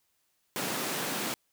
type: high-pass noise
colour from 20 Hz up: pink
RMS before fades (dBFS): -33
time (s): 0.56-1.34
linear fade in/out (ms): 0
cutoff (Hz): 170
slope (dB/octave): 24
effects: white hiss -74 dBFS RMS until 1.52 s